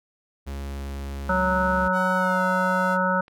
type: tone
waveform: 45% pulse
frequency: 69.3 Hz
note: C#2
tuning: in tune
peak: -30 dBFS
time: 0.46-1.89 s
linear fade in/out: 20 ms
type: harmonic tone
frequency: 185 Hz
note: F#3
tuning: in tune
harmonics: 1 / 3 / 5 / 7 / 8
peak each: -26 / -26 / -26 / -26 / -26 dBFS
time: 1.29-3.21 s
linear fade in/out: 5 ms
type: tone with pitch glide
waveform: sawtooth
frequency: 750 to 687.8 Hz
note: F#5 to F5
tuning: +23 to -27 cents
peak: -32 dBFS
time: 1.92-2.98 s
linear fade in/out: 50 ms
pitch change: -150 cents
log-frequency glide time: 2.16-2.42 s
type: click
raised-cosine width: 0.3 ms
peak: -34 dBFS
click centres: 3.281 s
effects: none